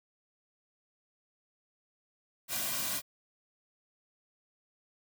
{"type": "noise with comb filter", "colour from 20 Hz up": "white", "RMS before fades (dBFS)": -34, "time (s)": [2.48, 3.02], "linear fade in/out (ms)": 50, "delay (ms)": 2.3, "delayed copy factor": -0.9, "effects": []}